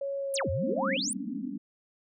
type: tone with pitch glide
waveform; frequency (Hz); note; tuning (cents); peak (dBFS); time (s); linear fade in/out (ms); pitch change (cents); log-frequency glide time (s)
sine; 554.4 to 536.8; C#5 to C5; 0 to +44; -30; 0.01-0.97; 5; -56; 0.17-0.6
type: exponential two-way sweep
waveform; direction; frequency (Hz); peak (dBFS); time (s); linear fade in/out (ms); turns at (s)
sine; down then up; 11210 to 76.3 to 9880; -29; 0.34-1.13; 0; 0.5
type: band-pass noise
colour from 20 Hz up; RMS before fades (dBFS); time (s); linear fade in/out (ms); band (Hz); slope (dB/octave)
pink; -35; 0.62-1.58; 10; 190 to 290; 96
effects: none